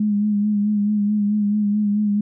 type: tone with vibrato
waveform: sine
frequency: 207.7 Hz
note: G#3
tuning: in tune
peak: -16 dBFS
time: 0-2.21 s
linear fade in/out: 5 ms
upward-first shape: sine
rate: 4.6 Hz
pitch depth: 36 cents each way
effects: none